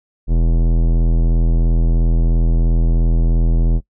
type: tone with tanh clipping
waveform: sine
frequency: 41.49 Hz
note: E1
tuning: 12 cents sharp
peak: -13 dBFS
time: 0.27-3.81 s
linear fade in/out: 50 ms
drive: 18 dB
effects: noise-tail reverb RT60 0.1 s tail -21 dB re dry